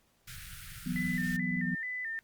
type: band-stop noise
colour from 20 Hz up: pink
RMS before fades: -45 dBFS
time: 0.27-1.37 s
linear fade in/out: 10 ms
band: 170 to 1300 Hz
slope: 96 dB/octave
type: chord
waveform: sine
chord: E suspended second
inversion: none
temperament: just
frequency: 164.81 / 185.42 / 247.2 Hz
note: E3 / F#3 / B3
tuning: 0 / +4 / +2 cents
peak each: -36 / -34 / -35 dBFS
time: 0.86-1.75 s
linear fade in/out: 5 ms
type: tone with vibrato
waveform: sine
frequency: 1900 Hz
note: A#6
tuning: 33 cents sharp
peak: -34 dBFS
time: 0.96-2.19 s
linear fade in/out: 0 ms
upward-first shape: square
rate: 2.3 Hz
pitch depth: 89 cents each way
effects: pink hiss -70 dBFS RMS until 2.23 s + Opus 48 kbps